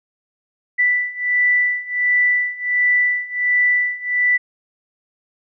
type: beating tone pair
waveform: sine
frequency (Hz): 1975.5 / 1976.9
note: B6 / B6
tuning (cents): 0 / +1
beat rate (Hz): 1.4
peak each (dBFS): -19 / -17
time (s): 0.78-4.38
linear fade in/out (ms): 20
effects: none